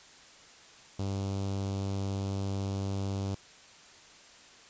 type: tone with notch filter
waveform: sawtooth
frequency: 98 Hz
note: G2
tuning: in tune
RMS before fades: -33 dBFS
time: 0.99-3.35 s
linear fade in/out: 5 ms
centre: 1800 Hz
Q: 0.6
effects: white hiss -54 dBFS RMS until 4.69 s + resampled to 16000 Hz

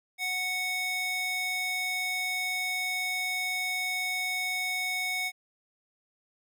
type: tone with high-pass filter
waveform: square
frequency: 739 Hz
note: F#5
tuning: 2 cents flat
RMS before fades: -31 dBFS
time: 0.18-5.32 s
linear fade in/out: 50 ms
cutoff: 1700 Hz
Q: 2.7
effects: none

